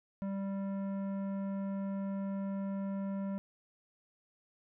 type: tone with tanh clipping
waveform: triangle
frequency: 196 Hz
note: G3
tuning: in tune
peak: -36 dBFS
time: 0.22-3.38 s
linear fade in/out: 0 ms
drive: 17 dB
effects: none